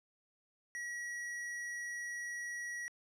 square tone, 1919 Hz, A#6, 50 cents sharp, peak -40 dBFS, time 0.75-2.88 s, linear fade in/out 0 ms, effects low-pass 9000 Hz 12 dB/octave

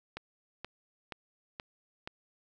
click train, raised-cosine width 0.3 ms, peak -23 dBFS, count 5, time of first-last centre 0.17-2.075 s, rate 2.1 Hz, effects none

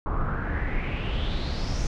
brown noise with low-pass filter sweep, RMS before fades -27 dBFS, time 0.06-1.87 s, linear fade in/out 2 ms, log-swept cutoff 1100 to 6200 Hz, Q 5.1, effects none

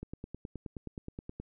click train, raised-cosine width 3 ms, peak -27 dBFS, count 14, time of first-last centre 0.03-1.4 s, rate 9.49 Hz, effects none

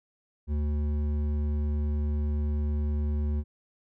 sine tone with hard clipping, 74.2 Hz, D2, 18 cents sharp, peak -27 dBFS, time 0.47-3.44 s, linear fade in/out 50 ms, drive 9 dB, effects none

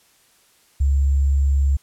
sine tone with sample-and-hold, 69.3 Hz, C#2, in tune, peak -14 dBFS, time 0.8-1.77 s, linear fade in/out 10 ms, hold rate 7350 Hz, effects white hiss -57 dBFS RMS until 1.82 s + low-pass 12000 Hz 12 dB/octave

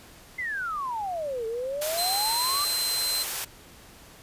sine exponential two-way sweep, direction down then up, 2093 to 440 to 1203 Hz, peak -28 dBFS, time 0.38-2.65 s, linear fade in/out 10 ms, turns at 1.46 s
white high-pass noise, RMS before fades -31 dBFS, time 1.81-3.45 s, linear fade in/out 10 ms, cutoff 370 Hz, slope 48 dB/octave
sawtooth tone, 4100 Hz, C8, 36 cents flat, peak -23 dBFS, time 1.97-3.24 s, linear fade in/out 20 ms
effects pink hiss -50 dBFS RMS until 4.22 s + resampled to 32000 Hz

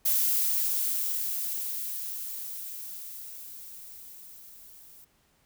violet noise with level ramp, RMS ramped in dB -24 to -52 dBFS, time 0.05-5.05 s, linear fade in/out 10 ms, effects pink hiss -67 dBFS RMS until 5.45 s

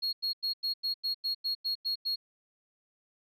sine tone bursts, 4300 Hz, C8, 47 cents sharp, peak -26 dBFS, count 11, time 0.02-2.16 s, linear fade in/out 20 ms, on 110 ms, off 93 ms, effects tanh soft clip ceiling -27 dBFS

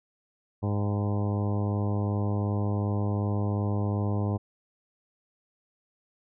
harmonic tone with a mistuned harmonic, 102.7 Hz, G#2, 19 cents flat, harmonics 1 / 2 / 3 / 4 / 5 / 6 / 7 / 8 / 9 / 10, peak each -26 / -32 / -36 / -38 / -40 / -42 / -43 / -44 / -45 / -46 dBFS, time 0.62-4.38 s, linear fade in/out 20 ms, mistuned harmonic 7, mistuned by +34 cents, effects none

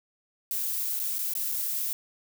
violet noise with dropouts, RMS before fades -30 dBFS, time 0.51-1.93 s, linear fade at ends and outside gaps 0 ms, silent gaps 0.993-0.999 / 1.184-1.191 / 1.336-1.352 / 1.517-1.521 s, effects none

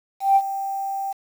sine tone with ADSR envelope, 784 Hz, G5, in tune, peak -10 dBFS, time 0.2-1.13 s, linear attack 160 ms, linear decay 51 ms, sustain -14 dB, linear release 11 ms, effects tanh soft clip ceiling -6 dBFS + 7-bit

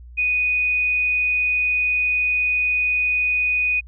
sine tone, 2483 Hz, D#7, 4 cents flat, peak -17 dBFS, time 0.17-3.81 s, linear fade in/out 20 ms, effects added 60 Hz sine -38 dBFS peak until 3.87 s

